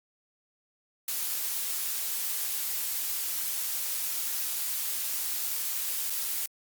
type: noise with dropouts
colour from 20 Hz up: blue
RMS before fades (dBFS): -31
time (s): 1.08-6.46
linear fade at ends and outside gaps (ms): 2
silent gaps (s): 6.099-6.103
effects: Opus 48 kbps